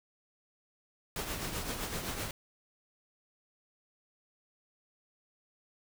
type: noise with tremolo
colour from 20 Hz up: pink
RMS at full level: -35 dBFS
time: 1.16-2.31 s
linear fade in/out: 2 ms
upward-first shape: triangle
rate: 7.8 Hz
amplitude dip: 55%
effects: none